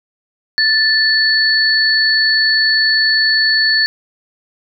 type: tone pair together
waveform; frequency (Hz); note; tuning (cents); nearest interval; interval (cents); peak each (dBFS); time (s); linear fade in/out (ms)
sine; 1760 / 4435; A6 / C#8; 0 / 0; octave + major third; 1600; -13; 0.58-3.86; 0
effects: none